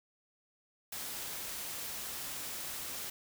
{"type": "noise", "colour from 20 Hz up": "white", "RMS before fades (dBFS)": -41, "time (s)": [0.92, 3.1], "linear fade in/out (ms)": 5, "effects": []}